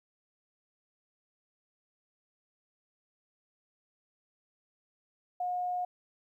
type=tone; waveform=sine; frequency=720 Hz; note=F#5; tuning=47 cents flat; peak=-30 dBFS; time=5.4-5.85 s; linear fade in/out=5 ms; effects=12-bit